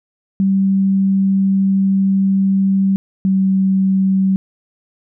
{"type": "tone pair in turn", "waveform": "sine", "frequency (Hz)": [193.8, 191.46], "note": ["G3", "G3"], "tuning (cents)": [-20, -41], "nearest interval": "unison", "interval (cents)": 21, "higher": "first", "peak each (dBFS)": -11, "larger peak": "neither", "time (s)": [[0.4, 2.96], [3.25, 4.36]], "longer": "first", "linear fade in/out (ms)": 0, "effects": []}